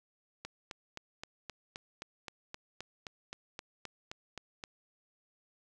click train, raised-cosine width 0.2 ms, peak -24 dBFS, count 17, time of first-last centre 0.45-4.638 s, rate 3.82 Hz, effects none

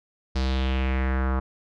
square tone with low-pass filter sweep, 65.41 Hz, C2, in tune, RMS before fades -24 dBFS, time 0.35-1.4 s, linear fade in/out 10 ms, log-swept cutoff 4900 to 1200 Hz, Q 2.8, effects none

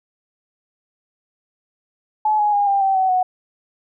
sine tone with pitch steps, 856 / 835 / 814.5 / 794.5 / 775 / 756 / 737.5 Hz, A5 / G#5 / G#5 / G5 / G5 / F#5 / F#5, -48 / +9 / -34 / +23 / -20 / +37 / -6 cents, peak -14 dBFS, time 2.25-3.23 s, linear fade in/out 5 ms, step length 140 ms, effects none

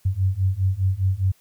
sine beating tone pair, 92.5 / 97.4 Hz, F#2 / G2, 0 / -11 cents, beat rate 4.9 Hz, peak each -22 / -21 dBFS, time 0.05-1.32 s, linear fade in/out 10 ms, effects white hiss -60 dBFS RMS until 1.4 s

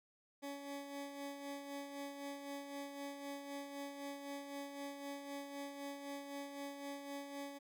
20% pulse tone with tremolo, 281.4 Hz, C#4, 26 cents sharp, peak -38 dBFS, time 0.42-7.59 s, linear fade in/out 20 ms, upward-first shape sine, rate 3.9 Hz, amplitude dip 50%, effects none

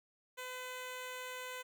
10% pulse tone, 506 Hz, B4, 42 cents sharp, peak -34 dBFS, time 0.37-1.63 s, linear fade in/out 20 ms, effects none

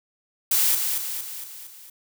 blue noise with echo, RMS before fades -20 dBFS, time 0.51-0.75 s, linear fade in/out 5 ms, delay 230 ms, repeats 5, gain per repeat -5 dB, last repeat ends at 1.9 s, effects none

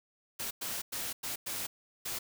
white noise bursts at uneven times, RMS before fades -37 dBFS, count 6, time 0.39-0.51 / 0.61-0.82 / 0.92-1.13 / 1.23-1.36 / 1.46-1.67 / 2.05-2.19 s, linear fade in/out 10 ms, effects none

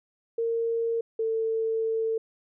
sine tone pair in turn, 459.8 / 447.5 Hz, A#4 / A4, -24 / +29 cents, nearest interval unison, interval 47 cents, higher first, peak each -24 dBFS, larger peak neither, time 0.38-1.01 / 1.19-2.18 s, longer second, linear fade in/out 5 ms, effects none

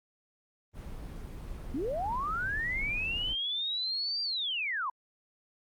brown noise, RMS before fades -40 dBFS, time 0.73-3.36 s, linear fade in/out 50 ms
sine linear two-way sweep, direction up then down, 237.3 to 4746 to 942 Hz, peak -30 dBFS, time 1.74-4.9 s, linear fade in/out 5 ms, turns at 4.22 s
effects Opus 24 kbps

